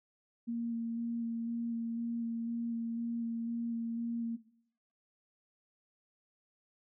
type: tone with vibrato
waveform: sine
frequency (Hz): 232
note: A#3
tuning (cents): -8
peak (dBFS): -33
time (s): 0.47-4.37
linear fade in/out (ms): 20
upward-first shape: square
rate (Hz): 2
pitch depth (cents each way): 11
effects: noise-tail reverb RT60 0.7 s tail -19 dB re dry